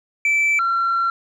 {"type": "tone pair in turn", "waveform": "sine", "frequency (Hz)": [2322, 1362.6], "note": ["D7", "F6"], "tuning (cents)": [-20, -43], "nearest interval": "major sixth", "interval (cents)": 923, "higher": "first", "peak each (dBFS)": [-12, -15], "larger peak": "first", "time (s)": [[0.25, 0.59], [0.59, 1.1]], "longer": "second", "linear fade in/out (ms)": 2, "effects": ["tanh soft clip ceiling -14 dBFS"]}